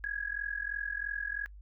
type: tone with amplitude modulation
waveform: sine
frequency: 1661.2 Hz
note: G#6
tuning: in tune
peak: -29 dBFS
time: 0.04-1.46 s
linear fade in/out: 0 ms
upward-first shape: sine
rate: 43 Hz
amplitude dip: 90%
effects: noise-tail reverb RT60 0.1 s tail -24 dB re dry + added 50 Hz sine -47 dBFS peak until 1.61 s